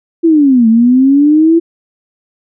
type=linear two-way sweep; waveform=sine; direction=down then up; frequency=340 to 220 to 338 Hz; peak=-4 dBFS; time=0.23-1.6 s; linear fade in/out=20 ms; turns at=0.68 s; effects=none